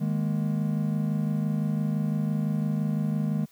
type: chord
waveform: triangle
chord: D# suspended fourth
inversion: none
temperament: just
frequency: 155.56 / 207.4 / 233.3 Hz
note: D#3 / G#3 / A#3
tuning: 0 / -2 / +2 cents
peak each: -25 / -26 / -31 dBFS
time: 0-3.46 s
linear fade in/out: 20 ms
effects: white hiss -60 dBFS RMS until 3.51 s